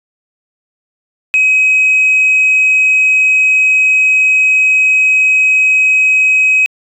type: tone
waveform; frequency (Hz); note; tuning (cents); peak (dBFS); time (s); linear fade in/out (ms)
sine; 2537; D#7; +33; -5; 1.34-6.66; 0
effects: tanh soft clip ceiling -4 dBFS